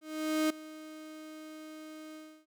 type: tone with ADSR envelope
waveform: 35% pulse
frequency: 311.1 Hz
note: D#4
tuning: in tune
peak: -24 dBFS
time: 0.01-2.46 s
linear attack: 490 ms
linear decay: 6 ms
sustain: -19 dB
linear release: 310 ms
effects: none